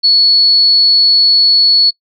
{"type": "tone", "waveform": "sine", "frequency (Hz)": 4400, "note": "C#8", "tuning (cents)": -14, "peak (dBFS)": -5, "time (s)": [0.03, 1.91], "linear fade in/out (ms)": 20, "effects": ["noise-tail reverb RT60 0.1 s tail -23 dB re dry", "MP3 96 kbps"]}